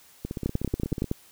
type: two click trains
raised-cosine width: 3 ms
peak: -18 / -12 dBFS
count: 14 / 8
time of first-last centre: 0.25-1.043 / 0.46-1.114 s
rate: 16.4 / 10.7 Hz
effects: white hiss -55 dBFS RMS until 1.31 s